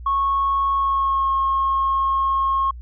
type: tone with pitch glide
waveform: sine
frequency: 1100 to 1081.7 Hz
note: C#6 to C#6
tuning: -14 to -43 cents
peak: -16 dBFS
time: 0.06-2.71 s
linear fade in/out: 5 ms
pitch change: -29 cents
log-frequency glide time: 0.74-1.31 s
effects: tanh soft clip ceiling -12 dBFS + added 60 Hz sine -33 dBFS peak until 2.81 s